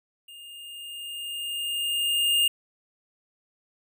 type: tone with level ramp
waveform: square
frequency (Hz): 2824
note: F7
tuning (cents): +19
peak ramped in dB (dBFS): -44 to -19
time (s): 0.28-2.48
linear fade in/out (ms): 5
effects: none

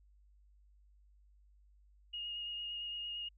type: tone with vibrato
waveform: sine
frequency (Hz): 2859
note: F7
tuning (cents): +40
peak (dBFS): -39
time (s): 2.13-3.29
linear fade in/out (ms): 10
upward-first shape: triangle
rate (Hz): 8.8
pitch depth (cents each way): 17
effects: added 50 Hz sine -62 dBFS peak until 3.37 s

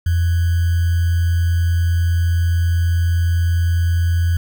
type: tone with sample-and-hold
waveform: sine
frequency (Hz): 85.2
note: F2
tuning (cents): -42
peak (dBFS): -13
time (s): 0.06-4.37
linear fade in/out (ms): 5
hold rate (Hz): 1575
effects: none

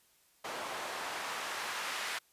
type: noise with band-pass filter sweep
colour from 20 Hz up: white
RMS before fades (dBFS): -39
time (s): 0.44-2.19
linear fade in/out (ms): 10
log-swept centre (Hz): 730 to 1600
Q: 0.94
effects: white hiss -68 dBFS RMS until 2.32 s + resampled to 32000 Hz

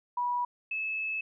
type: tone pair in turn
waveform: sine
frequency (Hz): 975 / 2603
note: B5 / E7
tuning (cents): -23 / -22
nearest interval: octave + perfect fourth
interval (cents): 1701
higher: second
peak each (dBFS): -27 / -30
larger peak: first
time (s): 0.17-0.45 / 0.71-1.21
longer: second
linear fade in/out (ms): 5
effects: none

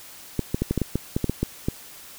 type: clicks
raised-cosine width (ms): 3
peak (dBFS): -9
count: 12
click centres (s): 0.393 / 0.545 / 0.62 / 0.71 / 0.777 / 0.817 / 0.956 / 1.165 / 1.243 / 1.296 / 1.43 / 1.685
effects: white hiss -44 dBFS RMS until 2.18 s

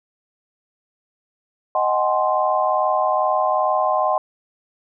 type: chord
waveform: sine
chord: Ab dominant seventh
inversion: second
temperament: equal with one note detuned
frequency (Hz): 622.3 / 748.2 / 830.6 / 1046.5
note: Eb5 / Gb5 / Ab5 / C6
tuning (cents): 0 / +19 / 0 / 0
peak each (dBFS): -21 / -21 / -25 / -21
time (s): 1.75-4.18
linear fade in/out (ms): 2
effects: none

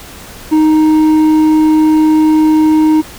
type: tone with hard clipping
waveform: sine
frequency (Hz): 311.1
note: D#4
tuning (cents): 0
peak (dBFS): -7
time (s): 0.51-3.02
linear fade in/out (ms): 20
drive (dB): 5
effects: pink hiss -32 dBFS RMS until 3.18 s

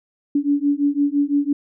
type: beating tone pair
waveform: sine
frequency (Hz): 283.6 / 289.5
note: C#4 / D4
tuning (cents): +40 / -25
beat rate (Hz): 5.9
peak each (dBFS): -19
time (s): 0.35-1.53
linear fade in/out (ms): 5
effects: none

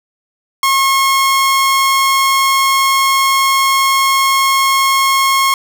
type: tone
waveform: sawtooth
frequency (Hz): 1083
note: C#6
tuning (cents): -41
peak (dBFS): -6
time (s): 0.63-5.54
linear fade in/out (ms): 2
effects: none

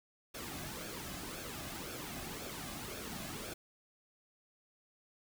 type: noise with flanger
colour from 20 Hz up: pink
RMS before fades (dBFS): -44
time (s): 0.34-3.54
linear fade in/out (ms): 10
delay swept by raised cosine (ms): 1 to 2.2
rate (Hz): 1.9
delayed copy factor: -0.6
effects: none

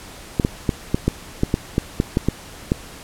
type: clicks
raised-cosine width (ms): 3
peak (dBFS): -3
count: 12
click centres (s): 0.398 / 0.449 / 0.692 / 0.945 / 1.08 / 1.434 / 1.541 / 1.781 / 2.001 / 2.171 / 2.286 / 2.719
effects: pink hiss -39 dBFS RMS until 3.03 s + low-pass 12000 Hz 12 dB/octave

